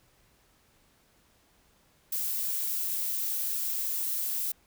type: noise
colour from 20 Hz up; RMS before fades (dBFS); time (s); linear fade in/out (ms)
violet; -31; 2.12-4.52; 5
effects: pink hiss -65 dBFS RMS until 4.66 s